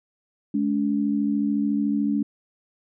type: tone pair together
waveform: sine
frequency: 211.8 / 285.6 Hz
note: G#3 / D4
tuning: +34 / -48 cents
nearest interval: perfect fourth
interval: 518 cents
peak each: -23 dBFS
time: 0.54-2.23 s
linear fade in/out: 5 ms
effects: none